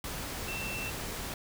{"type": "tone in noise", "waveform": "sine", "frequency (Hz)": 2685, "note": "E7", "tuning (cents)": 31, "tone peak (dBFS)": -37, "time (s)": [0.48, 0.9], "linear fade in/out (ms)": 2, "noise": "pink", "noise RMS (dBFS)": -38, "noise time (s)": [0.04, 1.34], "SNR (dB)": -2, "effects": []}